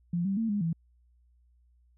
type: tone with pitch steps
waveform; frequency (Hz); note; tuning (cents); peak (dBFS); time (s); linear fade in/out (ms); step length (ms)
sine; 173 / 195.2 / 225.6 / 205.3 / 165; F3 / G3 / A3 / G#3 / E3; -16 / -7 / +44 / -20 / +2; -26; 0.13-0.73; 5; 120
effects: added 60 Hz sine -61 dBFS peak until 1.97 s